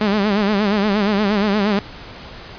sawtooth tone with vibrato, 205.4 Hz, G#3, 19 cents flat, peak -11 dBFS, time 0.01-1.79 s, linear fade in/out 2 ms, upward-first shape sine, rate 8.5 Hz, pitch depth 94 cents each way, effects pink hiss -36 dBFS RMS until 2.58 s + resampled to 11025 Hz

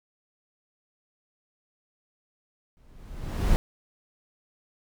brown noise with exponential growth, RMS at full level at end -18 dBFS, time 2.77-3.56 s, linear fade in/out 0 ms, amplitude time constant 170 ms, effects none

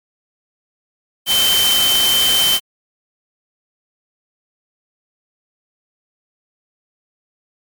sine tone in noise, 3089 Hz, G7, 26 cents flat, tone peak -13 dBFS, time 1.26-2.6 s, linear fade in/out 50 ms, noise white, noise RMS -18 dBFS, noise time 1.26-2.6 s, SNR +2 dB, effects MP3 96 kbps

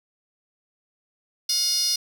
10% pulse tone with high-pass filter, 717 Hz, F5, 45 cents sharp, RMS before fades -23 dBFS, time 1.49-1.96 s, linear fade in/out 5 ms, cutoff 5300 Hz, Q 6.5, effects none

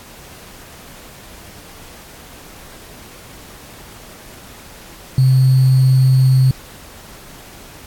sine tone with sample-and-hold, 131 Hz, C3, 2 cents sharp, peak -8 dBFS, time 5.18-6.51 s, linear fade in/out 2 ms, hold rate 4410 Hz, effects pink hiss -39 dBFS RMS until 7.86 s + AAC 64 kbps

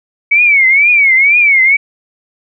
sine tone with vibrato, 2246 Hz, C#7, 22 cents sharp, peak -5 dBFS, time 0.31-1.77 s, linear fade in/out 10 ms, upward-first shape triangle, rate 2.1 Hz, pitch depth 170 cents each way, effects none

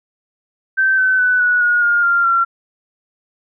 sine tone with pitch steps, 1550 / 1522.5 / 1495.5 / 1468.9 / 1442.9 / 1417.3 / 1392.1 / 1367.4 Hz, G6 / F#6 / F#6 / F#6 / F#6 / F6 / F6 / F6, -20 / +49 / +18 / -13 / -44 / +25 / -6 / -37 cents, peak -11 dBFS, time 0.77-2.45 s, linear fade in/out 20 ms, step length 210 ms, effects none

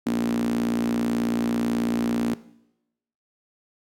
sawtooth tone with high-pass filter, 58.27 Hz, A#1, in tune, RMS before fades -24 dBFS, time 0.06-2.34 s, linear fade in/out 5 ms, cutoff 250 Hz, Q 9.5, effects noise-tail reverb RT60 0.9 s tail -19 dB re dry + AAC 64 kbps

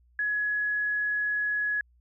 sine tone, 1684 Hz, G#6, 24 cents sharp, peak -25 dBFS, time 0.19-1.81 s, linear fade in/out 2 ms, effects added 60 Hz sine -59 dBFS peak until 2 s

